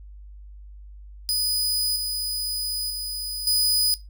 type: tone with level steps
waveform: sawtooth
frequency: 4978 Hz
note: D#8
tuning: in tune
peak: -18 / -22 / -25 / -15 dBFS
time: 1.29-3.94 s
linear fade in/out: 0 ms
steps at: 1.96 / 2.9 / 3.47 s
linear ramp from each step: 2 ms
effects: noise-tail reverb RT60 0.2 s tail -18 dB re dry + added 50 Hz sine -40 dBFS peak until 4.09 s